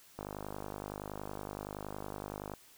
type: click train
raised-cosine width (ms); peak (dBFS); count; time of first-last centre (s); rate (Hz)
1; -26; 120; 0.19-2.537; 50.7
effects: white hiss -60 dBFS RMS until 2.77 s